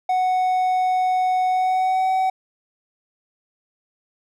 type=tone with pitch glide; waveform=triangle; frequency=740 to 755.1 Hz; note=F#5 to F#5; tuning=0 to +35 cents; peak=-15 dBFS; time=0.09-2.3 s; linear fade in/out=5 ms; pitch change=+35 cents; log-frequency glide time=1.49-2.1 s; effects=none